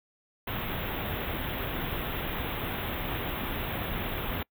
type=band-stop noise; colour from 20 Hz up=pink; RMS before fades=-33 dBFS; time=0.47-4.43 s; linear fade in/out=5 ms; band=3700 to 12000 Hz; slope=96 dB/octave; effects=noise-tail reverb RT60 0.1 s tail -26 dB re dry